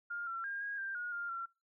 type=tone with pitch steps; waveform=sine; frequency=1409 / 1356 / 1611 / 1638 / 1581 / 1441 / 1402 / 1363 Hz; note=F6 / E6 / G6 / G#6 / G6 / F#6 / F6 / F6; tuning=+15 / +49 / +47 / -24 / +14 / -46 / +6 / -43 cents; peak=-37 dBFS; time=0.1-1.46 s; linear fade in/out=10 ms; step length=170 ms; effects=noise-tail reverb RT60 0.3 s tail -26 dB re dry